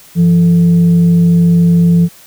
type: tone with frequency modulation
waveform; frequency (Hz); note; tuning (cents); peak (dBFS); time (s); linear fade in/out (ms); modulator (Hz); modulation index
sine; 170.7; F3; -39; -5; 0.15-2.09; 50; 268; 0.22
effects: white hiss -40 dBFS RMS until 2.26 s